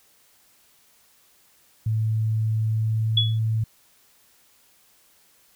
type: tone with pitch glide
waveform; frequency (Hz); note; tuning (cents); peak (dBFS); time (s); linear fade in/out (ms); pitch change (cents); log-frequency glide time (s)
sine; 110 to 110.96; A2 to A2; 0 to +15; -20; 1.86-3.64; 5; +15; 2.7-3.22
type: tone with exponential decay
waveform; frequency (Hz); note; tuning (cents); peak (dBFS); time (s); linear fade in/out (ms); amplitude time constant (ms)
sine; 3388; G#7; +34; -14; 3.17-3.39; 5; 47
effects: white hiss -59 dBFS RMS until 5.55 s